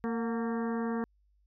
harmonic tone with a mistuned harmonic, 229.4 Hz, A#3, 28 cents flat, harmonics 1 / 2 / 3 / 4 / 5 / 6 / 7 / 8, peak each -31 / -36 / -44 / -43 / -44 / -49 / -47 / -50 dBFS, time 0.04-1.04 s, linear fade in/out 0 ms, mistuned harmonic 3, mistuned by +75 cents, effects added 50 Hz sine -65 dBFS peak until 1.46 s

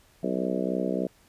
harmonic tone with a mistuned harmonic, 63.3 Hz, B1, 43 cents sharp, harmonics 3 / 4 / 5 / 6 / 7 / 8 / 9 / 10, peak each -31 / -32 / -33 / -34 / -34 / -35 / -36 / -36 dBFS, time 0.23-1.07 s, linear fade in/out 5 ms, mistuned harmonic 10, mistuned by +20 cents, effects pink hiss -60 dBFS RMS until 1.28 s + resampled to 32000 Hz

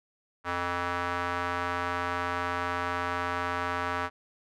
square tone with band-pass filter, 88 Hz, F2, 14 cents sharp, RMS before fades -31 dBFS, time 0.44-4.1 s, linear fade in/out 50 ms, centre 1300 Hz, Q 1.8, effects none

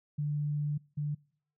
sine tone pair in turn, 147.5 / 147.5 Hz, D3 / D3, +8 / +8 cents, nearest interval unison, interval 0 cents, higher neither, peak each -29 / -30 dBFS, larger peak first, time 0.18-0.78 / 0.97-1.15 s, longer first, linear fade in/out 10 ms, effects noise-tail reverb RT60 0.6 s tail -26 dB re dry

